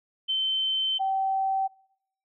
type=tone pair in turn; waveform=sine; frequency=3086 / 771.5 Hz; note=G7 / G5; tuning=-28 / -28 cents; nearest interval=2 octaves; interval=2400 cents; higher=first; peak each=-23 dBFS; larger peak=neither; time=0.28-0.99 / 0.99-1.68 s; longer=first; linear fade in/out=20 ms; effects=noise-tail reverb RT60 0.7 s tail -23 dB re dry